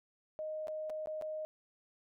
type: tone with dropouts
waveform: sine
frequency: 621 Hz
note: D#5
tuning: 3 cents flat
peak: -37 dBFS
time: 0.39-1.45 s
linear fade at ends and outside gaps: 0 ms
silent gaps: 0.672-0.682 / 0.897-0.901 / 1.059-1.072 / 1.213-1.222 s
effects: none